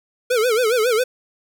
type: tone with vibrato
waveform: square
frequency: 466.2 Hz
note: A#4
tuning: in tune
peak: -16 dBFS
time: 0.3-1.04 s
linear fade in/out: 10 ms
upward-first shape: sine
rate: 7.3 Hz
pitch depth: 160 cents each way
effects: none